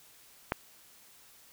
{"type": "click", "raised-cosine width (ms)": 0.5, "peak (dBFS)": -13, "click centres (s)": 0.521, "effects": ["white hiss -58 dBFS RMS until 1.52 s"]}